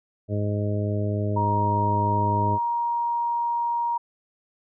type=harmonic tone; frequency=103.4 Hz; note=G#2; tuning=7 cents flat; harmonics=1 / 2 / 3 / 4 / 5 / 6; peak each=-24 / -31 / -33 / -33 / -38 / -33 dBFS; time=0.28-2.59 s; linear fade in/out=50 ms
type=tone; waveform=sine; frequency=943 Hz; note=A#5; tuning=20 cents sharp; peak=-22 dBFS; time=1.36-3.98 s; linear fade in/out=10 ms
effects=none